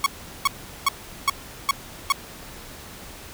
sawtooth tone bursts, 1108.7 Hz, C#6, in tune, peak -12 dBFS, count 6, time 0.04-2.122 s, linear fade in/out 2 ms, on 22 ms, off 390 ms, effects pink hiss -41 dBFS RMS until 3.33 s

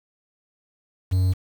triangle tone with quantisation, 92.5 Hz, F#2, in tune, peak -15 dBFS, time 1.11-1.34 s, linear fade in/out 20 ms, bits 7, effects none

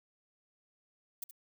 violet noise with echo, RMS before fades -39 dBFS, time 1.22-1.24 s, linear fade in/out 5 ms, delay 71 ms, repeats 1, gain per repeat -11 dB, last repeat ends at 1.311 s, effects none

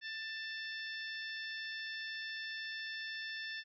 harmonic tone, 886 Hz, A5, 12 cents sharp, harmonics 2 / 3 / 4 / 5 / 6, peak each -42 / -50 / -48 / -54 / -50 dBFS, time 0.01-3.64 s, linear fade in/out 50 ms, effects none

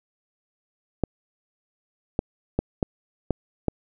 clicks, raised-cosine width 2 ms, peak -8 dBFS, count 6, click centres 1.037 / 2.191 / 2.59 / 2.828 / 3.307 / 3.683 s, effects none

